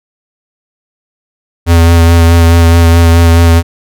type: tone with vibrato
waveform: square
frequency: 84 Hz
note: E2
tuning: 33 cents sharp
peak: -3 dBFS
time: 1.66-3.63 s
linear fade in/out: 50 ms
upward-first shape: sine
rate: 4.7 Hz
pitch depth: 20 cents each way
effects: none